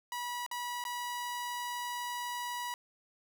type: tone with dropouts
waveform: sawtooth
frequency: 972 Hz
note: B5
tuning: 28 cents flat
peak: -32 dBFS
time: 0.12-2.74 s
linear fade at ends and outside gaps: 1 ms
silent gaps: 0.464-0.513 / 0.84-0.851 s
effects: none